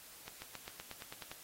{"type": "accelerating click train", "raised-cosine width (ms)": 0.2, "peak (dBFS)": -27, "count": 10, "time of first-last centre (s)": [0.28, 1.315], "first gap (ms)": 140, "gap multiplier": 0.95, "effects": ["white hiss -55 dBFS RMS until 1.43 s", "AAC 48 kbps"]}